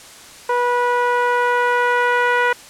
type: tone with low-pass filter sweep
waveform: 10% pulse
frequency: 487.8 Hz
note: B4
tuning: 21 cents flat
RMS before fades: -17 dBFS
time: 0.49-2.53 s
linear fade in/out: 5 ms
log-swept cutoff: 1000 to 1700 Hz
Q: 1.3
effects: white hiss -40 dBFS RMS until 2.69 s + low-pass 9000 Hz 12 dB/octave